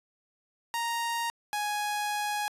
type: tone pair in turn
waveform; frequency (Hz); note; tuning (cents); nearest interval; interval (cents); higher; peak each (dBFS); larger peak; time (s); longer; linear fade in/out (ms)
sawtooth; 932.3 / 832.5; A#5 / G#5; 0 / +4; major second; 196; first; -25; neither; 0.74-1.3 / 1.53-2.48; second; 0
effects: resampled to 32000 Hz